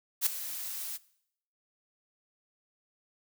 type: noise with ADSR envelope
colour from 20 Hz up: blue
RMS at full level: -24 dBFS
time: 0.21-0.98 s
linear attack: 54 ms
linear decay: 5 ms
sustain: -14 dB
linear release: 25 ms
effects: noise-tail reverb RT60 0.7 s tail -20 dB re dry